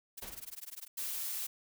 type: noise with tremolo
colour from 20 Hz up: blue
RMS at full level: -43 dBFS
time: 0.17-0.88 s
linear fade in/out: 10 ms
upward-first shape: sine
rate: 20 Hz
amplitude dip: 100%
type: noise with exponential decay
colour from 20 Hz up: pink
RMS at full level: -43 dBFS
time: 0.22-0.6 s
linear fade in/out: 5 ms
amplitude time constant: 82 ms
type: noise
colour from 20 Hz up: blue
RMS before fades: -38 dBFS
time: 0.97-1.47 s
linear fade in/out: 10 ms
effects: none